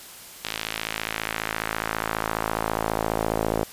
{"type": "tone with band-pass filter sweep", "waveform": "sawtooth", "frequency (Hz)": 54.7, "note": "A1", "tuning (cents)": -9, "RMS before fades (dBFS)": -28, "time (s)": [0.44, 3.64], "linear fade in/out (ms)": 10, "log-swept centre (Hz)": [3500, 540], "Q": 1.2, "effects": ["white hiss -43 dBFS RMS until 3.72 s", "resampled to 32000 Hz"]}